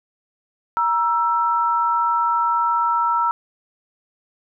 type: tone pair together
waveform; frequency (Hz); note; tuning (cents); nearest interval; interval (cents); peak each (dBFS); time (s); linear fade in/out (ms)
sine; 944 / 1329.2; A#5 / E6; +22 / +14; tritone; 592; -19; 0.77-3.31; 0
effects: none